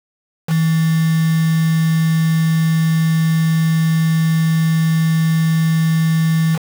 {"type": "tone with quantisation", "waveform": "sine", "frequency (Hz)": 161.5, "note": "E3", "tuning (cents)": -35, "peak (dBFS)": -12, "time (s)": [0.47, 6.59], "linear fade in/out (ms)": 50, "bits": 4, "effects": []}